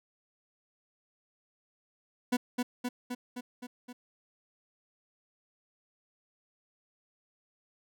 40% pulse tone with echo, 246.9 Hz, B3, in tune, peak -24 dBFS, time 2.32-2.37 s, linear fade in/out 10 ms, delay 260 ms, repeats 6, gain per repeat -3 dB, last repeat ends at 3.93 s, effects none

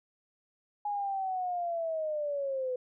sine linear sweep, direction down, 832 to 498.7 Hz, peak -30 dBFS, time 0.85-2.76 s, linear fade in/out 5 ms, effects none

